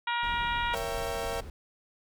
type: harmonic tone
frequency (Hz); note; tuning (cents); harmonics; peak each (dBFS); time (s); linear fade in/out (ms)
474.7; A#4; +31; 2 / 3 / 4 / 5 / 6 / 7 / 8; -30 / -34 / -36 / -38 / -40 / -41 / -42; 0.07-0.75; 5
type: noise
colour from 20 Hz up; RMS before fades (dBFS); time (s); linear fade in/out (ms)
brown; -40; 0.23-1.5; 2
type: chord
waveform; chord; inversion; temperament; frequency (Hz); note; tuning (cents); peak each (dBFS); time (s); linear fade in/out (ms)
35% pulse; A# diminished seventh; none; equal with one note detuned; 466.2 / 554.4 / 668.8 / 784; A#4 / C#5 / E5 / G5; 0 / 0 / +25 / 0; -34 / -36 / -35 / -37; 0.73-1.41; 10
type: noise with exponential decay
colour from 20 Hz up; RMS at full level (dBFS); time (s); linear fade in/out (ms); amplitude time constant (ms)
white; -39; 0.77-0.85; 0; 17
effects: none